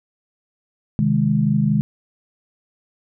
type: chord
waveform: sine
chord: Ab major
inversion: first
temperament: equal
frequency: 130.81 / 155.56 / 207.7 Hz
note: C3 / Eb3 / Ab3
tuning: 0 / 0 / 0 cents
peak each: -21 / -19 / -18 dBFS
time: 0.99-1.81 s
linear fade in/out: 0 ms
effects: none